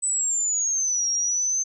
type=linear two-way sweep; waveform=sine; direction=down then up; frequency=8060 to 5600 to 6270 Hz; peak=-21 dBFS; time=0.02-1.64 s; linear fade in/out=20 ms; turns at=1.09 s; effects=none